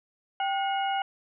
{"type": "harmonic tone with a mistuned harmonic", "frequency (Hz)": 723, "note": "F#5", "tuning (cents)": -40, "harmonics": [1, 2, 3, 4], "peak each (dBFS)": [-26, -35, -40, -36], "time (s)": [0.4, 1.02], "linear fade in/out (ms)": 2, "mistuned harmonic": 1, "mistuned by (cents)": 140, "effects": []}